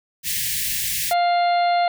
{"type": "band-stop noise", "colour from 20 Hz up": "white", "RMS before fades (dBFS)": -24, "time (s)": [0.23, 1.14], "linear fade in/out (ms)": 50, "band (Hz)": [190, 1700], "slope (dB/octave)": 96}
{"type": "harmonic tone", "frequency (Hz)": 700, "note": "F5", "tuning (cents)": 4, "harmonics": [1, 2, 3, 4, 5, 6], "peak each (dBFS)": [-16, -31, -30, -38, -37, -33], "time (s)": [1.11, 1.88], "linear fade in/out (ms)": 2}
{"effects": []}